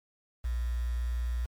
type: tone with quantisation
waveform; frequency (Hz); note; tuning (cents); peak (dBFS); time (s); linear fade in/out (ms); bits
sine; 59.7; A#1; +42; -28; 0.44-1.46; 10; 8
effects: MP3 96 kbps